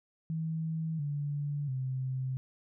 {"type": "tone with pitch steps", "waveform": "sine", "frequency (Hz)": [160.8, 144.92, 130.61], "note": ["E3", "D3", "C3"], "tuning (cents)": [-43, -23, -3], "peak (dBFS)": -31, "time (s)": [0.3, 2.37], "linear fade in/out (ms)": 0, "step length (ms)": 690, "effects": []}